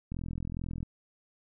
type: click train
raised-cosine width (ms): 5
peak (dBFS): -24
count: 31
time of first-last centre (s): 0.12-0.829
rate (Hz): 42.3
effects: none